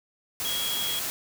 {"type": "tone in noise", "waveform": "sine", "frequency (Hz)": 3309, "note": "G#7", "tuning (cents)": -7, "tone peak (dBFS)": -29, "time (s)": [0.45, 0.99], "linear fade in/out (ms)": 0, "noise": "white", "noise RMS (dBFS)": -31, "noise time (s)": [0.4, 1.1], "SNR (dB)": -1, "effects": []}